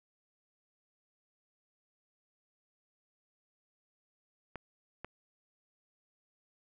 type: clicks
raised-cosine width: 0.5 ms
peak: -26 dBFS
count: 2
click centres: 4.557 / 5.046 s
effects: none